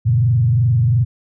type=tone with frequency modulation; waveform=sine; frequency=119 Hz; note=A#2; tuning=36 cents sharp; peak=-11 dBFS; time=0.05-1.05 s; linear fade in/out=20 ms; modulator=22.8 Hz; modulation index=0.79; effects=none